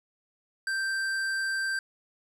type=tone with hard clipping; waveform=triangle; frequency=1568 Hz; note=G6; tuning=in tune; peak=-29 dBFS; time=0.67-1.79 s; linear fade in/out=2 ms; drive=15 dB; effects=none